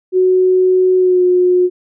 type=tone with pitch glide; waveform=sine; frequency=370 to 361.3 Hz; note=F#4 to F#4; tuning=0 to -41 cents; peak=-8 dBFS; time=0.12-1.7 s; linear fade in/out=50 ms; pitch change=-41 cents; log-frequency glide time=0.97-1.23 s; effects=none

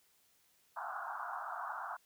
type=band-pass noise; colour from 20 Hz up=white; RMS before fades=-42 dBFS; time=0.76-1.97 s; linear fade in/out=10 ms; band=670 to 1500 Hz; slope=96 dB/octave; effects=white hiss -71 dBFS RMS until 2.05 s

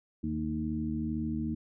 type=harmonic tone with a mistuned harmonic; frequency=77.78 Hz; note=D#2; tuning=in tune; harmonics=1 / 2 / 3 / 4; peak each=-38 / -38 / -33 / -36 dBFS; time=0.23-1.55 s; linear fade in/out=10 ms; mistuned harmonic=3; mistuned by=-33 cents; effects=none

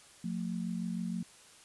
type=tone pair together; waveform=sine; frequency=178.66 / 225.1 Hz; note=F3 / A3; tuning=+40 / +40 cents; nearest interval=major third; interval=400 cents; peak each=-35 / -37 dBFS; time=0.24-1.23 s; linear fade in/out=5 ms; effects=white hiss -57 dBFS RMS until 1.64 s + resampled to 24000 Hz

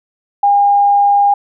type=tone; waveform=sine; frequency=809 Hz; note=G#5; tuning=46 cents flat; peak=-7 dBFS; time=0.43-1.34 s; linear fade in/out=5 ms; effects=none

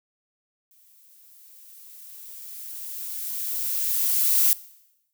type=noise with exponential growth; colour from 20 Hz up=violet; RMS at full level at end=-18 dBFS; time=0.71-4.53 s; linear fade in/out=1 ms; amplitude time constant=830 ms; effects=noise-tail reverb RT60 0.9 s tail -20 dB re dry

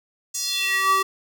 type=tone with high-pass filter sweep; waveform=square; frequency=384.8 Hz; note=G4; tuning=32 cents flat; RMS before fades=-22 dBFS; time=0.34-1.03 s; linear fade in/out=10 ms; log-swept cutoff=6900 to 770 Hz; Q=3.4; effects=none

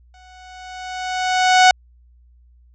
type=tone with exponential growth; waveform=sawtooth; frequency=740 Hz; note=F#5; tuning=in tune; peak=-3 dBFS; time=0.14-1.71 s; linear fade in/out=2 ms; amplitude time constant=340 ms; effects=added 60 Hz sine -48 dBFS peak until 2.74 s + resampled to 16000 Hz

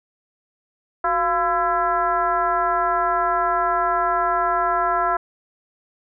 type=tone with frequency modulation; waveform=sine; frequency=1016 Hz; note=B5; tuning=49 cents sharp; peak=-17 dBFS; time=1.04-5.17 s; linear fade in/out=5 ms; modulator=324 Hz; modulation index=1.5; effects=none

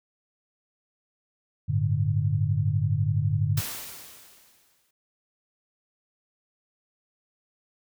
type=chord; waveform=sine; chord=G suspended second; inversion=none; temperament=equal; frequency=98 / 110 / 146.83 Hz; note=G2 / A2 / D3; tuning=0 / 0 / 0 cents; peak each=-26 dBFS; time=1.68-3.61 s; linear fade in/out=20 ms
type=noise with exponential decay; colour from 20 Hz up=white; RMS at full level=-31 dBFS; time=3.57-4.91 s; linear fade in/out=5 ms; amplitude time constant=290 ms
effects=none

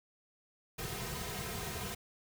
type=noise with comb filter; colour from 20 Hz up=pink; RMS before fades=-40 dBFS; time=0.78-1.95 s; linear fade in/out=10 ms; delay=3.5 ms; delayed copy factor=-0.9; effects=none

